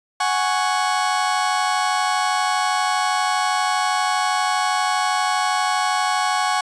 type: chord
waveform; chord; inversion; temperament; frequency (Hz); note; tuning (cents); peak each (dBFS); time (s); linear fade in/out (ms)
35% pulse; F# suspended second; none; just; 740 / 832.5 / 1110; F#5 / G#5 / C#6; 0 / +4 / +2; -21; 0.2-6.61; 5
effects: resampled to 22050 Hz